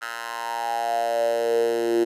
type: tone with high-pass filter sweep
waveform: 10% pulse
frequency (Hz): 116.54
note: A#2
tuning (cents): 0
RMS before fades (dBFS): -24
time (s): 0.01-2.05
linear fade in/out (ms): 20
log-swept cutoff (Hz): 1300 to 340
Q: 7.7
effects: resampled to 32000 Hz